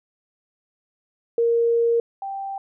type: tone pair in turn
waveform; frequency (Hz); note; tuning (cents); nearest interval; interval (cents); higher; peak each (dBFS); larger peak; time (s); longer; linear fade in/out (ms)
sine; 466.2 / 784.1; A#4 / G5; 0 / 0; major sixth; 900; second; -16 / -27; first; 1.38-2 / 2.22-2.58; first; 2
effects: none